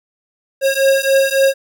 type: beating tone pair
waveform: square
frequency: 540 / 543.6 Hz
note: C#5 / C#5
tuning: -45 / -34 cents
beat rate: 3.6 Hz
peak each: -15 dBFS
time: 0.61-1.54 s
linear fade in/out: 50 ms
effects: none